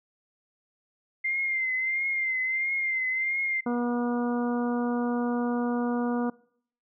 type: tone with vibrato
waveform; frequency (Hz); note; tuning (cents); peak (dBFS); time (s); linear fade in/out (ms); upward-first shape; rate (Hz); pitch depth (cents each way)
sine; 2093; C7; 0; -25; 1.24-3.61; 10; triangle; 1.5; 56
type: harmonic tone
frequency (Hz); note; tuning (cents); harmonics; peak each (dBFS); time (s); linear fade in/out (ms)
241.1; B3; -41; 1 / 2 / 3 / 4 / 5 / 6; -26 / -32 / -36 / -38 / -40 / -42; 3.66-6.3; 5
effects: noise-tail reverb RT60 0.6 s tail -23 dB re dry